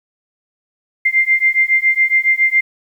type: beating tone pair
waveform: sine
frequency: 2093 / 2100.2 Hz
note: C7 / C7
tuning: 0 / +6 cents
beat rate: 7.2 Hz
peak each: -14 dBFS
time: 1.05-2.61 s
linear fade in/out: 10 ms
effects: 8-bit